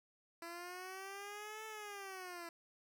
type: linear two-way sweep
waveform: 10% pulse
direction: up then down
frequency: 334.3 to 440 to 334.3 Hz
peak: -38 dBFS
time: 0.42-2.49 s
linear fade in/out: 2 ms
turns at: 1.66 s
effects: none